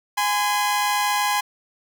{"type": "tone pair together", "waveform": "sawtooth", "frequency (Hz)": [828.2, 1022], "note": ["G#5", "C6"], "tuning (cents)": [-5, -41], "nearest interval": "major third", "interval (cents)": 364, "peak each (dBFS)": [-18, -19], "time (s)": [0.17, 1.41], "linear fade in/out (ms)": 10, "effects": []}